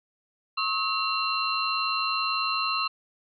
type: tone cluster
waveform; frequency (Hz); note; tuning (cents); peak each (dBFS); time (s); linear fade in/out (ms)
sine; 1092 / 1282 / 2747 / 4109; C#6 / E6 / F7 / C8; -26 / -49 / -29 / -32; -30; 0.57-2.88; 10
effects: none